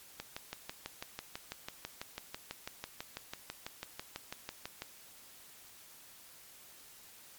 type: click train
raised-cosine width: 0.2 ms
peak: -22 dBFS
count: 29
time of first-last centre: 0.2-4.82 s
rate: 6.06 Hz
effects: white hiss -56 dBFS RMS until 7.38 s + MP3 96 kbps